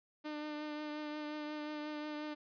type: tone with vibrato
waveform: sawtooth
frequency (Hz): 300.8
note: D4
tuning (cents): +42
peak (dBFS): -36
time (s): 0.24-2.35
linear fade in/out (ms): 20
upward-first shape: triangle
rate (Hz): 5.6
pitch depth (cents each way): 22
effects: resampled to 11025 Hz